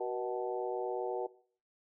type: harmonic tone with a mistuned harmonic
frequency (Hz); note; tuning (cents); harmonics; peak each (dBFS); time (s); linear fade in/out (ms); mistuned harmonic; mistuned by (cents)
124.7; B2; +17; 3 / 4 / 5 / 6 / 7; -37 / -38 / -42 / -41 / -43; 0-1.27; 10; 4; -59
effects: noise-tail reverb RT60 0.5 s tail -20 dB re dry